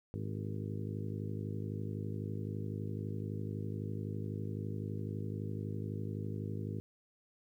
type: harmonic tone with a mistuned harmonic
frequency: 51.91 Hz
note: G#1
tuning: in tune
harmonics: 2 / 3 / 4 / 5 / 6 / 7 / 8 / 9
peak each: -39 / -43 / -45 / -47 / -49 / -50 / -51 / -52 dBFS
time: 0.14-6.8 s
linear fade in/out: 0 ms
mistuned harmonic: 8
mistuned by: -40 cents
effects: 12-bit